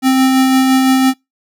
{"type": "tone with tremolo", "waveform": "square", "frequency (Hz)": 262.4, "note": "C4", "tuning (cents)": 5, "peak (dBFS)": -8, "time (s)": [0.02, 1.14], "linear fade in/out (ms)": 50, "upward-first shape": "sine", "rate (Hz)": 5.9, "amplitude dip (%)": 25, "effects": ["noise-tail reverb RT60 0.2 s tail -26 dB re dry"]}